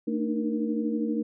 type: tone cluster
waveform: sine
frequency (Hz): 225.1 / 294.3 / 306.8 / 470.9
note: A3 / D4 / D#4 / A#4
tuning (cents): +40 / +4 / -24 / +18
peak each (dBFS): -28 / -32 / -31 / -34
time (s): 0.07-1.23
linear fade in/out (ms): 10
effects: none